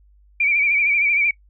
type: tone with vibrato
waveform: sine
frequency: 2325 Hz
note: D7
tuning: 18 cents flat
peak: -15 dBFS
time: 0.4-1.31 s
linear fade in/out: 5 ms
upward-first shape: sine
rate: 13 Hz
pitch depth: 63 cents each way
effects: noise-tail reverb RT60 0.1 s tail -21 dB re dry + added 50 Hz sine -50 dBFS peak until 1.49 s

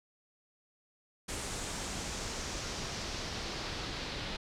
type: noise with low-pass filter sweep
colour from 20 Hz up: pink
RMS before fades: -39 dBFS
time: 1.28-4.37 s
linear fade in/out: 10 ms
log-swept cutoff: 8500 to 4000 Hz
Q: 1.9
effects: none

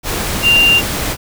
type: tone in noise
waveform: sine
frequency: 2785 Hz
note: F7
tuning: 5 cents flat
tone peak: -7 dBFS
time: 0.42-0.82 s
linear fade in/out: 50 ms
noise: pink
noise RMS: -19 dBFS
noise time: 0.03-1.17 s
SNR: +9 dB
effects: none

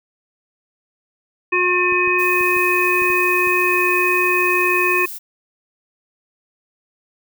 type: harmonic tone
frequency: 359.9 Hz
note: F#4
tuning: 48 cents flat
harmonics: 1 / 3 / 5 / 7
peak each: -20 / -21 / -23 / -17 dBFS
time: 1.52-5.06 s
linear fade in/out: 10 ms
type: clicks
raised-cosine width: 3 ms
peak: -25 dBFS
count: 7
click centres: 1.924 / 2.076 / 2.41 / 2.566 / 3.02 / 3.102 / 3.473 s
type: noise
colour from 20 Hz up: violet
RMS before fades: -31 dBFS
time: 2.18-5.19 s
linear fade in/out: 20 ms
effects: none

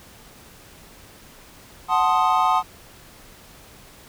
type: chord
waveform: triangle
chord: F# diminished seventh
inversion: none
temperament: equal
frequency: 740 / 880 / 1046.5 / 1244.5 Hz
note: F#5 / A5 / C6 / Eb6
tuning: 0 / 0 / 0 / 0 cents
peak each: -20 dBFS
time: 1.88-2.63 s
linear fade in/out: 50 ms
effects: pink hiss -47 dBFS RMS until 4.08 s

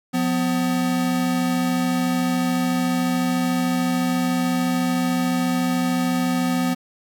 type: tone pair together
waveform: square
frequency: 177.7 / 251.5 Hz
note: F3 / B3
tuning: +30 / +32 cents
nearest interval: tritone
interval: 602 cents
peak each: -25 / -21 dBFS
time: 0.13-6.75 s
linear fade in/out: 20 ms
effects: 9-bit

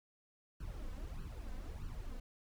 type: noise with flanger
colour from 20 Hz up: brown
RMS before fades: -44 dBFS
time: 0.6-2.2 s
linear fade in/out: 5 ms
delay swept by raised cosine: 0.68 to 3.98 ms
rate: 1.6 Hz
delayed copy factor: +0.85
effects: none

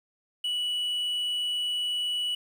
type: tone with quantisation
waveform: triangle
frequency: 2947 Hz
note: F#7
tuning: 8 cents flat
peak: -25 dBFS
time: 0.44-2.35 s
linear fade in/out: 5 ms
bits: 9
effects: none

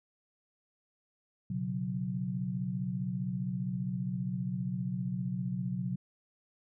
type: chord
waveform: sine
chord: B suspended second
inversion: none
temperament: equal with one note detuned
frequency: 123.47 / 138.59 / 183.3 Hz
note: B2 / C#3 / F#3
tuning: 0 / 0 / -16 cents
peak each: -37 / -38 / -34 dBFS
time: 1.5-5.96 s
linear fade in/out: 5 ms
effects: none

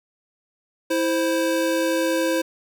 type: tone pair together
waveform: square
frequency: 328.1 / 523.3 Hz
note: E4 / C5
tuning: -8 / 0 cents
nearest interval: minor sixth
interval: 808 cents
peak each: -23 dBFS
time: 0.9-2.42 s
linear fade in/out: 10 ms
effects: none

